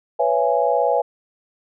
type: chord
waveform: sine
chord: C# minor seventh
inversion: third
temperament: equal with one note detuned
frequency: 493.9 / 554.4 / 670.4 / 830.6 Hz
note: B4 / C#5 / E5 / G#5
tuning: 0 / 0 / +29 / 0 cents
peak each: -21 dBFS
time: 0.19-1.02 s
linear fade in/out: 10 ms
effects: none